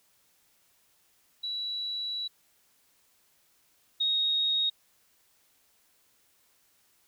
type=tone pair in turn; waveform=sine; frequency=3926 / 3749 Hz; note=B7 / A#7; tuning=-11 / +9 cents; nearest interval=minor second; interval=80 cents; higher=first; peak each=-31 / -24 dBFS; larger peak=second; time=1.43-2.28 / 4-4.7 s; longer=first; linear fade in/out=10 ms; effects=white hiss -67 dBFS RMS until 7.07 s